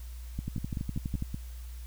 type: two click trains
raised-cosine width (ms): 5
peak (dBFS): -20 / -21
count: 10 / 6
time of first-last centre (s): 0.48-1.224 / 0.39-1.344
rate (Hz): 12.1 / 5.24
effects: added 60 Hz sine -39 dBFS peak until 1.86 s + white hiss -56 dBFS RMS until 1.86 s